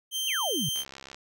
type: tone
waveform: sawtooth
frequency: 3136 Hz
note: G7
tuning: in tune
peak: -25 dBFS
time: 0.11-0.85 s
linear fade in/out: 50 ms
type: exponential sweep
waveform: sine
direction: down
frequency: 3136 to 125.2 Hz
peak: -29 dBFS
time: 0.27-0.69 s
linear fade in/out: 2 ms
type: click train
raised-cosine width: 0.2 ms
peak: -25 dBFS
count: 27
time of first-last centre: 0.76-1.145 s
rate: 67.5 Hz
effects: none